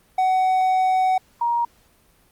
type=tone pair in turn; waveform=triangle / sine; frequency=749 / 943.7 Hz; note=F#5 / A#5; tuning=+21 / +21 cents; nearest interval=major third; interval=400 cents; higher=second; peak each=-14 / -18 dBFS; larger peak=first; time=0.18-1.18 / 1.41-1.65 s; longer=first; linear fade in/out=5 ms; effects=pink hiss -58 dBFS RMS until 2.31 s + Opus 32 kbps